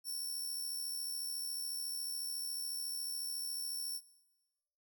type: tone with amplitude modulation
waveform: 5% pulse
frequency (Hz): 5440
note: F8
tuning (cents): -46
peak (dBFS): -30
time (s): 0.04-4.01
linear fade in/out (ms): 50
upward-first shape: sine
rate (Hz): 74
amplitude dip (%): 45
effects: noise-tail reverb RT60 1.0 s tail -19 dB re dry